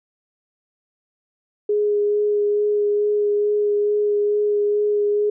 sine tone with vibrato, 414.9 Hz, G#4, 2 cents flat, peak -16 dBFS, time 1.69-5.3 s, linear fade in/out 5 ms, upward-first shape sine, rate 2.3 Hz, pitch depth 11 cents each way, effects none

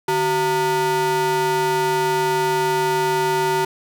square ring-modulated tone, 265.7 Hz, C4, 27 cents sharp, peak -15 dBFS, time 0.08-3.65 s, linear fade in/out 5 ms, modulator 646 Hz, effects none

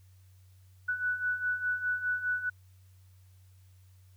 sine beating tone pair, 1480 / 1484.9 Hz, F#6 / F#6, 0 / +6 cents, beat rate 4.9 Hz, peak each -35 / -30 dBFS, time 0.88-2.5 s, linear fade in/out 10 ms, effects added 93 Hz sine -55 dBFS peak until 4.16 s + white hiss -70 dBFS RMS until 4.16 s

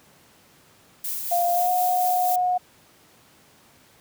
violet noise with tremolo, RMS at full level -28 dBFS, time 1.04-2.36 s, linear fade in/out 5 ms, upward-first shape triangle, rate 4.1 Hz, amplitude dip 35%
sine tone with pitch glide, 699 to 725.7 Hz, F5 to F#5, +1 to -34 cents, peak -19 dBFS, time 1.31-2.58 s, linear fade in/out 10 ms, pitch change +65 cents, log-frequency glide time 1.53-1.71 s
effects pink hiss -55 dBFS RMS until 4 s + high-pass 100 Hz 12 dB/octave

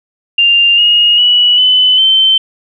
sine tone with pitch steps, 2794 / 2866 / 2940 / 3015 / 3093 Hz, F7 / F7 / F#7 / F#7 / G7, 0 / +44 / -12 / +32 / -24 cents, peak -5 dBFS, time 0.38-2.38 s, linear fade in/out 5 ms, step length 400 ms, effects none

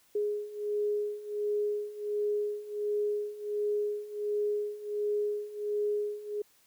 sine beating tone pair, 415.3 / 416.7 Hz, G#4 / G#4, 0 / +6 cents, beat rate 1.4 Hz, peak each -34 / -31 dBFS, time 0.15-6.42 s, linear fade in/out 5 ms, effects white hiss -65 dBFS RMS until 6.66 s

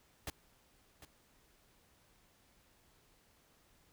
pink noise with echo, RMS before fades -41 dBFS, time 0.27-0.3 s, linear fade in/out 2 ms, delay 750 ms, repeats 1, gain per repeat -13 dB, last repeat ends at 1.05 s, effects pink hiss -69 dBFS RMS until 3.92 s

